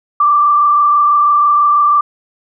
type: tone with frequency modulation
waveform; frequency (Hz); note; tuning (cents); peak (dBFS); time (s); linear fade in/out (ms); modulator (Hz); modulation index
sine; 1174.7; D6; 0; -7; 0.2-2.01; 5; 26.1; 0.83
effects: none